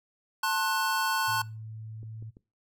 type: chord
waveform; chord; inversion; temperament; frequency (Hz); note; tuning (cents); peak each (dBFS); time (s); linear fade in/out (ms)
square; F# diminished; first; just; 888 / 1065.6 / 1480; A5 / C6 / F#6; +16 / +31 / 0; -31; 0.43-1.42; 5
type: tone with pitch glide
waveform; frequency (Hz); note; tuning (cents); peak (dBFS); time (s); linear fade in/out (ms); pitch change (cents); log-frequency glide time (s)
sine; 110 to 110.64; A2 to A2; 0 to +10; -38; 1.27-2.31; 20; +10; 2-2.14
type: clicks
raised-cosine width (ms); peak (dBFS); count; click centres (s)
3; -37; 3; 2.031 / 2.225 / 2.369
effects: noise-tail reverb RT60 0.3 s tail -22 dB re dry